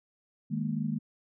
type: chord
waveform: sine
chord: D# suspended fourth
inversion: none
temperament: equal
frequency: 155.56 / 207.7 / 233.1 Hz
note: D#3 / G#3 / A#3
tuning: 0 / 0 / 0 cents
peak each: -33 dBFS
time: 0.5-0.99 s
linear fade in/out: 20 ms
effects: none